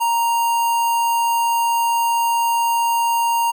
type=tone with notch filter; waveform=square; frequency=932.3 Hz; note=A#5; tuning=in tune; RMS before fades=-18 dBFS; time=0-3.52 s; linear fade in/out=20 ms; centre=4100 Hz; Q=1.3; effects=none